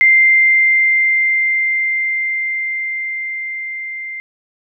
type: tone with level ramp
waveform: sine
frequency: 2092 Hz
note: C7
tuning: 1 cent flat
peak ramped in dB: -6 to -24 dBFS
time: 0.01-4.2 s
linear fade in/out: 0 ms
effects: none